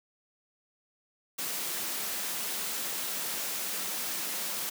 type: high-pass noise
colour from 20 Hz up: white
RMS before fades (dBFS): -34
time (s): 1.38-4.7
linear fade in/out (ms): 10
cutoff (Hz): 150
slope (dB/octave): 96
effects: none